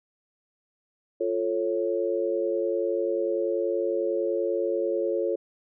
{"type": "chord", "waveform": "sine", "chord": "F augmented", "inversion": "none", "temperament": "equal with one note detuned", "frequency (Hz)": [349.2, 440, 549.6], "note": ["F4", "A4", "C#5"], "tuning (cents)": [0, 0, -15], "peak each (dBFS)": -28, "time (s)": [1.2, 5.36], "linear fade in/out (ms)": 10, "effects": []}